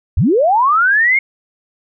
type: linear sweep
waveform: sine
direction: up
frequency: 52.5 to 2185 Hz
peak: -9 dBFS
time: 0.17-1.19 s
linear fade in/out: 5 ms
effects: none